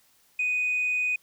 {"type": "tone", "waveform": "sine", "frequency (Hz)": 2489, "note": "D#7", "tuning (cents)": 0, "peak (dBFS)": -22, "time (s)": [0.39, 1.16], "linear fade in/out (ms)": 5, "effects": ["tanh soft clip ceiling -20 dBFS", "white hiss -63 dBFS RMS until 1.22 s"]}